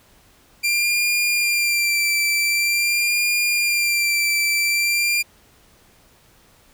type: tone with vibrato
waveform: sawtooth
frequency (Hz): 2374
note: D7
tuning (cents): +18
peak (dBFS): -14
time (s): 0.63-5.23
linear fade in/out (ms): 20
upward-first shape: sine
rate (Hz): 0.46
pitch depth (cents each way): 29
effects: pink hiss -54 dBFS RMS until 6.73 s

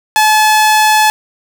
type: tone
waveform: sawtooth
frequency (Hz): 860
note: A5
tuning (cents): -40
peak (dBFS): -3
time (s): 0.16-1.1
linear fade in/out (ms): 0
effects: none

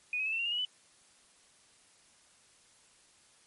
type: tone with pitch steps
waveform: sine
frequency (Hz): 2476 / 2544 / 2614 / 2686 / 2760 / 2836 / 2914 / 2994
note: D#7 / D#7 / E7 / E7 / F7 / F7 / F#7 / F#7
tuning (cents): -9 / +38 / -15 / +32 / -21 / +26 / -27 / +20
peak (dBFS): -30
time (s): 0.13-0.65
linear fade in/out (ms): 2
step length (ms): 65
effects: white hiss -63 dBFS RMS until 3.46 s + MP3 48 kbps

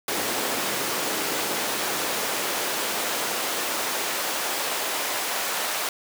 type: noise with high-pass filter sweep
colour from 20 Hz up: pink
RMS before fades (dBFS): -27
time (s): 0.08-5.89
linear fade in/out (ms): 2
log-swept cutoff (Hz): 290 to 640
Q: 0.8
effects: none

